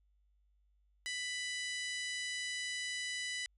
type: harmonic tone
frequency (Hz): 992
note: B5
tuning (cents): +7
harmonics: 2 / 3 / 4 / 5 / 6 / 7 / 8 / 9 / 10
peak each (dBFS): -40 / -44 / -46 / -48 / -50 / -51 / -52 / -53 / -54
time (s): 1.06-3.46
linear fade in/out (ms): 0
effects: added 50 Hz sine -69 dBFS peak until 3.57 s